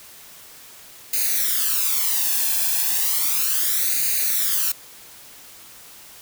blue noise with flanger, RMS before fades -21 dBFS, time 1.13-4.72 s, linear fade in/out 5 ms, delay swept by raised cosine 0.45 to 1.19 ms, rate 0.34 Hz, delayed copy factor +0.8, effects white hiss -44 dBFS RMS until 6.21 s

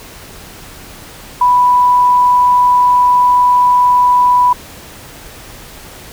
sine tone, 987.8 Hz, B5, in tune, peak -6 dBFS, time 1.41-4.53 s, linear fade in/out 5 ms, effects pink hiss -34 dBFS RMS until 6.12 s

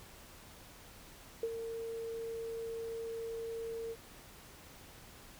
sine tone with ADSR envelope, 456.5 Hz, A#4, 36 cents flat, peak -30 dBFS, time 1.43-3.96 s, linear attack 3 ms, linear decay 52 ms, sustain -8 dB, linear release 43 ms, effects pink hiss -55 dBFS RMS until 5.39 s

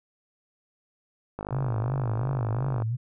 click train, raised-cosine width 1 ms, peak -19 dBFS, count 74, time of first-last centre 1.39-2.821 s, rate 51 Hz
sine tone with vibrato, 122.5 Hz, B2, 14 cents flat, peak -25 dBFS, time 1.51-2.97 s, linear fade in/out 20 ms, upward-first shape sine, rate 2.8 Hz, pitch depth 180 cents each way
effects none

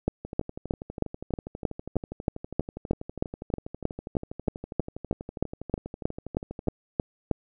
two click trains, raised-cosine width 2 ms, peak -22 / -10 dBFS, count 80 / 24, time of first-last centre 0.25-6.673 / 0.08-7.313 s, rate 12.3 / 3.18 Hz, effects none

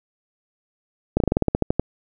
slowing click train, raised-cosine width 2 ms, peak -4 dBFS, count 12, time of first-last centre 1.17-1.796 s, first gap 32 ms, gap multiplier 1.11, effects none

